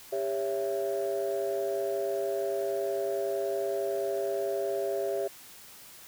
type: chord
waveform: sine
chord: C# diminished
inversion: second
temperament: just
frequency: 399.1 / 554.4 / 665.2 Hz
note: G4 / C#5 / E5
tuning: +31 / 0 / +16 cents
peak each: -30 / -32 / -32 dBFS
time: 0.12-5.28 s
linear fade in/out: 10 ms
effects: tanh soft clip ceiling -22 dBFS + white hiss -50 dBFS RMS until 6.07 s